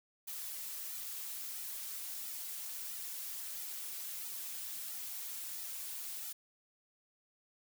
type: noise with flanger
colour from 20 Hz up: blue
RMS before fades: -43 dBFS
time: 0.27-6.33 s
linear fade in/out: 10 ms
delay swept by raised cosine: 1.8 to 6.4 ms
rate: 1.5 Hz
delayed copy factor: -0.75
effects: none